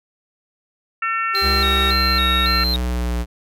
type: harmonic tone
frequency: 450 Hz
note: A4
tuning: 39 cents sharp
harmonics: 3 / 4 / 5 / 6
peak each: -21 / -25 / -28 / -27 dBFS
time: 1.02-2.64 s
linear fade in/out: 5 ms
type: tone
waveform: sawtooth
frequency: 392 Hz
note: G4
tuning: in tune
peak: -22 dBFS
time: 1.33-1.95 s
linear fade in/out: 50 ms
type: tone with vibrato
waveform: triangle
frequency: 3951 Hz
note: B7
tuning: in tune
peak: -18 dBFS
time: 1.35-2.76 s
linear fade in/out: 0 ms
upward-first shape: square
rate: 1.8 Hz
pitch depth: 79 cents each way
type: linear sweep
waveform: square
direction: down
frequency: 69 to 59.3 Hz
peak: -20 dBFS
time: 1.41-3.26 s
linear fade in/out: 50 ms
effects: none